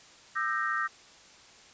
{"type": "chord", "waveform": "sine", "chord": "E half-diminished seventh", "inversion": "third", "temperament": "equal with one note detuned", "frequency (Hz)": [1204.9, 1318.5, 1568, 1864.7], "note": ["D6", "E6", "G6", "Bb6"], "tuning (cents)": [44, 0, 0, 0], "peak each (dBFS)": -33, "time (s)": [0.35, 0.88], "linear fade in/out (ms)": 20, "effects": ["white hiss -54 dBFS RMS until 1.73 s", "resampled to 16000 Hz"]}